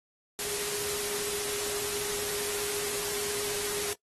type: tone in noise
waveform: sine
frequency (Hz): 411.6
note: G#4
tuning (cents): -16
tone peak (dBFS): -38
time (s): 0.39-3.93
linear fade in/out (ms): 0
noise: white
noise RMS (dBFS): -33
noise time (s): 0.39-3.93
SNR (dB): -8
effects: noise-tail reverb RT60 0.1 s tail -21 dB re dry + AAC 32 kbps